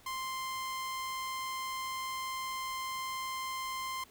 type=tone; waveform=sawtooth; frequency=1046.5 Hz; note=C6; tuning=in tune; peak=-32 dBFS; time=0.06-4.04 s; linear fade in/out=5 ms; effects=pink hiss -60 dBFS RMS until 4.1 s